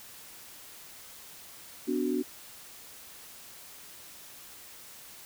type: chord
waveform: sine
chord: B minor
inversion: none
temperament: equal with one note detuned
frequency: 250.2 / 293.7 / 370 Hz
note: B3 / D4 / F#4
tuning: +23 / 0 / 0 cents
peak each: -31 dBFS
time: 1.87-2.23 s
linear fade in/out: 20 ms
effects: white hiss -49 dBFS RMS until 5.25 s